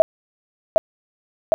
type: tone with echo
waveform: sine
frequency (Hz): 643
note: E5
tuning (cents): -43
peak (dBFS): -7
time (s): 0-0.02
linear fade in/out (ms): 0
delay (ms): 760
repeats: 2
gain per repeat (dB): -2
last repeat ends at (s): 1.54
effects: none